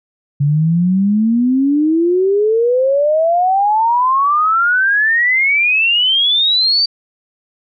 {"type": "exponential sweep", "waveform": "sine", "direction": "up", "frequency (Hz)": [140, 4665], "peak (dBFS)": -10, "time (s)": [0.4, 6.86], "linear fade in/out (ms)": 10, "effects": []}